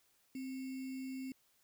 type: tone with sample-and-hold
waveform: sine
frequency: 262.3 Hz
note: C4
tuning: 4 cents sharp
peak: -40 dBFS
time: 0.35-1.32 s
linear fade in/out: 2 ms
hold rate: 2450 Hz
effects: white hiss -73 dBFS RMS until 1.63 s